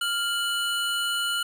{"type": "tone pair together", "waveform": "square", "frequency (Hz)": [1396.9, 2957], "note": ["F6", "F#7"], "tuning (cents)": [0, -2], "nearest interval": "octave + minor second", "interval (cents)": 1298, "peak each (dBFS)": -28, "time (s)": [0.01, 1.43], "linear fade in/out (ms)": 5, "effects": ["resampled to 32000 Hz", "9-bit"]}